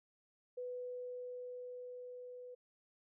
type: tone with level ramp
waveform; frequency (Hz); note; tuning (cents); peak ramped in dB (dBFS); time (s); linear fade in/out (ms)
sine; 496.2; B4; +8; -40 to -48; 0.57-2.55; 10
effects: none